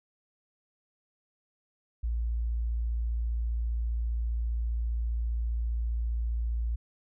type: tone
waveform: sine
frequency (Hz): 57.5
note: A#1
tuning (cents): -23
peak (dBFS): -27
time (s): 2.03-6.76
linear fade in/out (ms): 10
effects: none